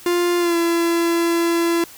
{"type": "tone with pitch glide", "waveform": "45% pulse", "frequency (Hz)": [350.1, 338], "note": ["F4", "E4"], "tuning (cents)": [4, 43], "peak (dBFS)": -16, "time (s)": [0.06, 1.84], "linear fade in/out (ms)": 2, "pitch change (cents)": -61, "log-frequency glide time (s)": [0.39, 0.56], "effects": ["white hiss -42 dBFS RMS until 1.97 s"]}